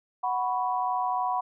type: chord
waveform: sine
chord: F# suspended fourth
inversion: none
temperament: just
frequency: 740 / 986.7 / 1110 Hz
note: F#5 / B5 / C#6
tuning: 0 / -2 / +2 cents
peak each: -28 / -28 / -34 dBFS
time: 0.23-1.41 s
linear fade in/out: 10 ms
effects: none